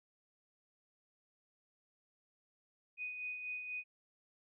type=tone with tremolo; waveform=sine; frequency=2489 Hz; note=D#7; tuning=in tune; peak=-38 dBFS; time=2.97-3.84 s; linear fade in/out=50 ms; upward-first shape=sine; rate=4.1 Hz; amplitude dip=45%; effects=none